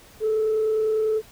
sine tone with frequency modulation, 435.5 Hz, A4, 18 cents flat, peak -18 dBFS, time 0.2-1.22 s, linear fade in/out 50 ms, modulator 29.9 Hz, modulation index 0.22, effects tanh soft clip ceiling -16 dBFS + pink hiss -50 dBFS RMS until 1.31 s

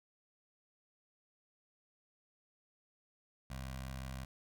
15% pulse tone with notch filter, 65.6 Hz, C2, 5 cents sharp, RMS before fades -44 dBFS, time 3.5-4.25 s, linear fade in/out 5 ms, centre 340 Hz, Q 0.66, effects none

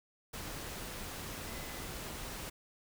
sine tone in noise, 2019 Hz, B6, 38 cents sharp, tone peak -54 dBFS, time 1.46-1.86 s, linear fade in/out 10 ms, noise pink, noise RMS -43 dBFS, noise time 0.33-2.5 s, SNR -14 dB, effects none

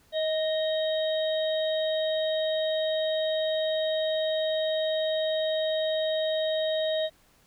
harmonic tone with a mistuned harmonic, 630 Hz, D#5, 21 cents sharp, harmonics 1 / 3 / 5 / 6, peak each -25 / -40 / -40 / -34 dBFS, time 0.12-7.1 s, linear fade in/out 50 ms, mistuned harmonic 3, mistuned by -28 cents, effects pink hiss -62 dBFS RMS until 7.46 s

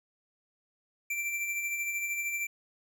square tone with tremolo, 2349 Hz, D7, in tune, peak -30 dBFS, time 1.1-2.47 s, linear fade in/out 5 ms, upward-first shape sine, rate 13 Hz, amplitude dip 40%, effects none

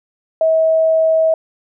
sine tone, 643 Hz, E5, 43 cents flat, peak -10 dBFS, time 0.41-1.34 s, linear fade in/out 2 ms, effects none

